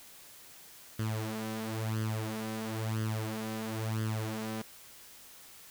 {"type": "tone with flanger", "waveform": "sawtooth", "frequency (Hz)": 110, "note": "A2", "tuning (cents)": 0, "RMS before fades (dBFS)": -35, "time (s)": [0.99, 4.62], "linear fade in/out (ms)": 5, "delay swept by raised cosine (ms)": [0.62, 5.22], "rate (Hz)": 0.99, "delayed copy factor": 0.75, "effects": ["white hiss -53 dBFS RMS until 5.7 s"]}